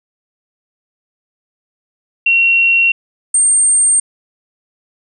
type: tone pair in turn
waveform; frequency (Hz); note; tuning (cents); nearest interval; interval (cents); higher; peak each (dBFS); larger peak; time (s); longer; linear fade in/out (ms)
sine; 2735 / 8683; F7 / C#9; -37 / -37; octave + minor sixth; 2000; second; -8; neither; 2.26-2.92 / 3.34-4; neither; 5
effects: none